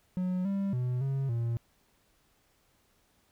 triangle tone with pitch steps, 182.7 / 197 / 124.8 / 136 / 116.9 Hz, F#3 / G3 / B2 / C#3 / A#2, -22 / +9 / +19 / -33 / +5 cents, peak -26 dBFS, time 0.17-1.57 s, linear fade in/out 0 ms, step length 280 ms, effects pink hiss -69 dBFS RMS until 3.31 s

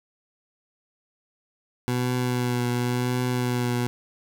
20% pulse tone with vibrato, 123.47 Hz, B2, in tune, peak -18 dBFS, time 1.88-3.87 s, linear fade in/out 0 ms, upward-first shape triangle, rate 0.93 Hz, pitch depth 26 cents each way, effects none

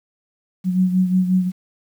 sine beating tone pair, 183.6 / 189.2 Hz, F#3 / F#3, -13 / +39 cents, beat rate 5.6 Hz, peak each -15 / -22 dBFS, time 0.64-1.52 s, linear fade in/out 50 ms, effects 8-bit

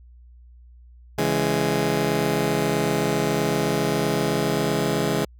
15% pulse chord, C# minor, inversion none, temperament just, 138.59 / 166.31 / 207.9 Hz, C#3 / E3 / G#3, 0 / +16 / +2 cents, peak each -19 dBFS, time 1.18-5.25 s, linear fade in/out 5 ms, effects added 60 Hz sine -45 dBFS peak until 5.39 s

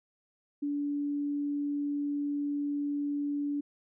sine tone, 288.4 Hz, D4, 31 cents flat, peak -29 dBFS, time 0.62-3.61 s, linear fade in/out 10 ms, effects none

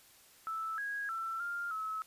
sine tone with pitch steps, 1316 / 1649 / 1338 / 1399 / 1294 Hz, E6 / G#6 / E6 / F6 / E6, -3 / -13 / +25 / +3 / -32 cents, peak -35 dBFS, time 0.47-2.02 s, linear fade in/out 0 ms, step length 310 ms, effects white hiss -61 dBFS RMS until 2.06 s + resampled to 32000 Hz

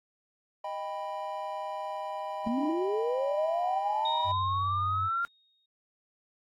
triangle chord, Eb augmented, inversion none, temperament equal with one note detuned, 622.3 / 792.6 / 987.8 Hz, Eb5 / G5 / B5, 0 / +19 / 0 cents, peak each -36 dBFS, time 0.64-4.32 s, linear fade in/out 5 ms
sine linear sweep, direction up, 220.8 to 1398 Hz, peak -27 dBFS, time 2.47-5.25 s, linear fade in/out 0 ms
sine tone with exponential decay, 3729 Hz, A#7, in tune, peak -31 dBFS, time 4.05-5.66 s, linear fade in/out 5 ms, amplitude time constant 350 ms
sine tone with vibrato, 95.3 Hz, G2, 48 cents flat, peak -33 dBFS, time 4.24-5.1 s, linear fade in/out 50 ms, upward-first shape square, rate 19 Hz, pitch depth 65 cents each way
effects AAC 48 kbps

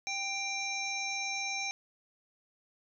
harmonic tone, 788 Hz, G5, 9 cents sharp, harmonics 1 / 3 / 5 / 7 / 8, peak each -41 / -35 / -43 / -42 / -41 dBFS, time 0.07-1.71 s, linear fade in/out 0 ms, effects none

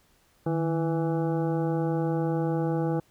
harmonic tone with a mistuned harmonic, 165.1 Hz, E3, 3 cents sharp, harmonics 1 / 2 / 3 / 4 / 5 / 7 / 8 / 9, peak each -27 / -29 / -31 / -41 / -35 / -46 / -49 / -48 dBFS, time 0.46-3 s, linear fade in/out 5 ms, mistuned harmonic 1, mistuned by -97 cents, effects pink hiss -64 dBFS RMS until 3.1 s

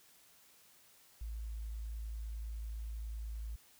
sine tone, 55 Hz, A1, in tune, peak -39 dBFS, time 1.21-3.56 s, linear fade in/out 5 ms, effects white hiss -64 dBFS RMS until 3.79 s

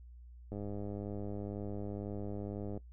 click train, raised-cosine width 2 ms, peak -29 dBFS, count 231, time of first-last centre 0.52-2.775 s, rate 102 Hz, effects noise-tail reverb RT60 0.1 s tail -19 dB re dry + added 60 Hz sine -50 dBFS peak until 2.92 s

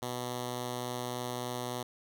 5% pulse tone with notch filter, 123.47 Hz, B2, in tune, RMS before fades -37 dBFS, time 0.02-1.83 s, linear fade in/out 5 ms, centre 1500 Hz, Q 1.7, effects none

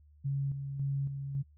sine tone with tremolo, 138.59 Hz, C#3, in tune, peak -29 dBFS, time 0.24-1.43 s, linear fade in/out 20 ms, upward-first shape square, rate 1.8 Hz, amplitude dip 50%, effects noise-tail reverb RT60 0.1 s tail -25 dB re dry + added 74 Hz sine -57 dBFS peak until 1.57 s

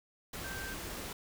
sine tone in noise, 1565 Hz, G6, 3 cents flat, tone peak -42 dBFS, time 0.44-0.74 s, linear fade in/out 5 ms, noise pink, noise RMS -42 dBFS, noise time 0.33-1.13 s, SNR -3 dB, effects none

